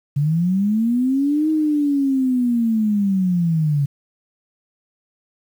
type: linear two-way sweep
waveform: sine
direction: up then down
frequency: 138.59 to 315.2 to 138.59 Hz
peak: -15 dBFS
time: 0.16-3.86 s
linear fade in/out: 10 ms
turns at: 1.5 s
effects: 8-bit